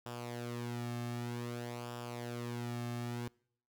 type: tone with flanger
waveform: sawtooth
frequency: 120 Hz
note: B2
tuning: 49 cents flat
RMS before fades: -41 dBFS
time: 0.06-3.28 s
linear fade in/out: 0 ms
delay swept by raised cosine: 0.47 to 2.07 ms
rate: 0.53 Hz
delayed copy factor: -0.6
effects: noise-tail reverb RT60 0.6 s tail -25 dB re dry